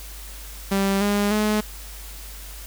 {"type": "tone with pitch steps", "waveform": "sawtooth", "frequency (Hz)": [196, 204.1, 212.5], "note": ["G3", "G#3", "G#3"], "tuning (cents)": [0, -30, 40], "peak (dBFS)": -15, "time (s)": [0.71, 1.61], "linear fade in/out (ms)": 10, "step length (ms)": 300, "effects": ["added 50 Hz sine -37 dBFS peak until 2.66 s", "white hiss -41 dBFS RMS until 2.66 s"]}